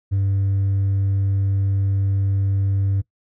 triangle tone with hard clipping, 98 Hz, G2, in tune, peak -16 dBFS, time 0.11-3.02 s, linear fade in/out 20 ms, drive 1 dB, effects noise-tail reverb RT60 0.1 s tail -19 dB re dry

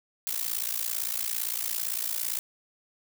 blue noise with amplitude modulation, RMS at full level -27 dBFS, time 0.27-2.39 s, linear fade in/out 0 ms, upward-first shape sine, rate 57.7 Hz, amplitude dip 90%, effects none

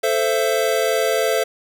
square chord, A minor, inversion none, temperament equal with one note detuned, 440 / 523.3 / 668.5 Hz, A4 / C5 / E5, 0 / 0 / +24 cents, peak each -22 dBFS, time 0.03-1.44 s, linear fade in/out 10 ms, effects none

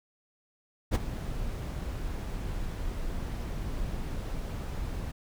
brown noise with ADSR envelope, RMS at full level -19 dBFS, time 0.91-5.12 s, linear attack 42 ms, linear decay 16 ms, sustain -15 dB, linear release 14 ms, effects none

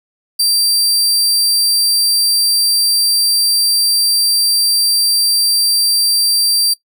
sawtooth tone, 4700 Hz, D8, 1 cent sharp, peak -8 dBFS, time 0.39-6.74 s, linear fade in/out 10 ms, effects noise-tail reverb RT60 0.1 s tail -19 dB re dry

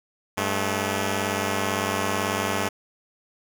5% pulse tone pair together, 98 / 215.7 Hz, G2 / A3, 0 / -34 cents, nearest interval octave + major second, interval 1366 cents, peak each -15 dBFS, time 0.37-2.69 s, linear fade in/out 10 ms, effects none

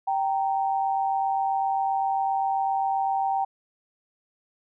sine tone pair together, 780 / 927.6 Hz, G5 / A#5, -9 / -9 cents, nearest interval minor third, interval 300 cents, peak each -23 / -29 dBFS, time 0.07-3.45 s, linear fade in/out 10 ms, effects none

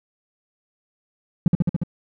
triangle tone with echo, 171 Hz, F3, 36 cents flat, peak -7 dBFS, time 1.46-1.48 s, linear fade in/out 2 ms, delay 71 ms, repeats 5, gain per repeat -2 dB, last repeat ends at 1.835 s, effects tanh soft clip ceiling -8 dBFS

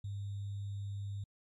sine tone with sample-and-hold, 100.3 Hz, G2, 40 cents sharp, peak -37 dBFS, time 0.04-1.24 s, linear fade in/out 5 ms, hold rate 3675 Hz, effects MP3 48 kbps

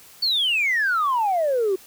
sine exponential sweep, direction down, 4553 to 365.6 Hz, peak -17 dBFS, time 0.22-1.76 s, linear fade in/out 10 ms, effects tanh soft clip ceiling -15 dBFS + white hiss -48 dBFS RMS until 1.86 s

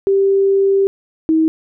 sine tone pair in turn, 392 / 319 Hz, G4 / D#4, 0 / +43 cents, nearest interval major third, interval 357 cents, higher first, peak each -10 dBFS, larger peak neither, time 0.07-0.87 / 1.29-1.48 s, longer first, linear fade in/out 0 ms, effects none

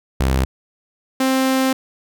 sawtooth tone pair in turn, 65.8 / 263.2 Hz, C2 / C4, +10 / +10 cents, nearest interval 2 octaves, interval 2400 cents, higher second, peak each -11 dBFS, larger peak neither, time 0.2-0.45 / 1.2-1.73 s, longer second, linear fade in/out 5 ms, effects none

